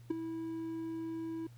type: tone with ADSR envelope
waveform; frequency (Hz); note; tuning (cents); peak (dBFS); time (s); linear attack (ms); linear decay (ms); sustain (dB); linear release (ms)
triangle; 326.2; E4; -18; -24; 0.1-1.47; 8; 11; -11; 5
effects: added 119 Hz sine -52 dBFS peak until 1.57 s + pink hiss -67 dBFS RMS until 1.57 s